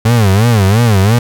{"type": "tone with vibrato", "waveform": "35% pulse", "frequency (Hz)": 106.8, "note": "G#2", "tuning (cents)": 49, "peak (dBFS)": -5, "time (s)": [0.05, 1.19], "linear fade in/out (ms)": 5, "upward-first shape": "sine", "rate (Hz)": 2.9, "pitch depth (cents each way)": 210, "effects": []}